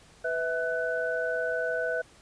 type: tone cluster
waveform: sine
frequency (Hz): 497.2 / 650 / 1496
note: B4 / E5 / F#6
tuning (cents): +12 / -24 / +19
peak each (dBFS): -31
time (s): 0.24-2.02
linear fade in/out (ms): 10
effects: pink hiss -56 dBFS RMS until 2.21 s + resampled to 22050 Hz